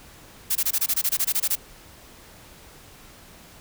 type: noise bursts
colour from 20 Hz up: blue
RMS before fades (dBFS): -22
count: 14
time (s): 0.5-1.556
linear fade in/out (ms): 10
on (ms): 55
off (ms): 22
effects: pink hiss -48 dBFS RMS until 3.6 s